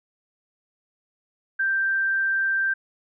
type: tone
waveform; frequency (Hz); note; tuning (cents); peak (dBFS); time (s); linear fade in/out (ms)
sine; 1571; G6; +3; -20; 1.59-2.74; 10
effects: none